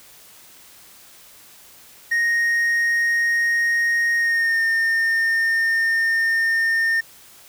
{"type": "tone with pitch glide", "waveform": "triangle", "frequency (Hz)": [1864.7, 1820], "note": ["A#6", "A#6"], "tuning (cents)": [0, -42], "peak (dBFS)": -15, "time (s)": [2.11, 7.01], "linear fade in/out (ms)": 10, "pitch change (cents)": -42, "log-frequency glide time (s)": [4.17, 4.63], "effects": ["white hiss -47 dBFS RMS until 7.48 s"]}